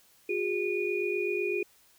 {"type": "tone cluster", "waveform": "sine", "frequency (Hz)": [360.1, 408, 2451], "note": ["F#4", "G#4", "D#7"], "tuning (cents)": [-47, -31, -27], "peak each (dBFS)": [-31, -31, -33], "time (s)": [0.29, 1.63], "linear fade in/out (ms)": 5, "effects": ["white hiss -62 dBFS RMS until 1.98 s"]}